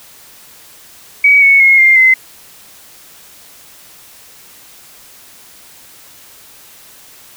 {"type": "tone with pitch steps", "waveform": "sine", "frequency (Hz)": [2267, 2213, 2160, 2108, 2057], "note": ["C#7", "C#7", "C#7", "C7", "C7"], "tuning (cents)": [38, -3, -45, 12, -30], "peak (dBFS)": -4, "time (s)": [1.24, 2.14], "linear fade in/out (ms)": 5, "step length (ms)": 180, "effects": ["white hiss -40 dBFS RMS until 7.36 s"]}